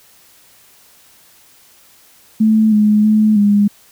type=tone with pitch steps; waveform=sine; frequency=218.4 / 211 / 214.8 / 204.5 Hz; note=A3 / G#3 / A3 / G#3; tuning=-13 / +28 / -41 / -26 cents; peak=-8 dBFS; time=2.4-3.68 s; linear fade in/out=10 ms; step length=320 ms; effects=white hiss -48 dBFS RMS until 3.91 s